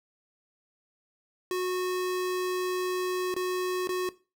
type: tone with dropouts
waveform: square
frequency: 365.8 Hz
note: F#4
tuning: 20 cents flat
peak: -28 dBFS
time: 1.51-4.09 s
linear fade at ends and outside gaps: 1 ms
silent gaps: 3.341-3.364 / 3.873-3.891 s
effects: noise-tail reverb RT60 0.3 s tail -17 dB re dry